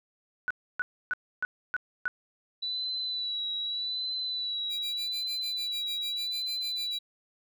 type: tone bursts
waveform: sine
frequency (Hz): 1480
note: F#6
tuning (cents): 0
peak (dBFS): -26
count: 6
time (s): 0.48-2.08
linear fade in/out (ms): 0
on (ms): 25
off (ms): 290
type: tone with vibrato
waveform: sine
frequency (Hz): 3955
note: B7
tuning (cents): +2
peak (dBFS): -30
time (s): 2.62-6.99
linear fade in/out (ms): 10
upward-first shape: sine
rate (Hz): 0.83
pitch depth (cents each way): 39
type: tone with tremolo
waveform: 5% pulse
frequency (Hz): 2388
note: D7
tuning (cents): +28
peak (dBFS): -30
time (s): 4.69-6.99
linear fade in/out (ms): 50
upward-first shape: sine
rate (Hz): 6.7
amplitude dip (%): 100
effects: none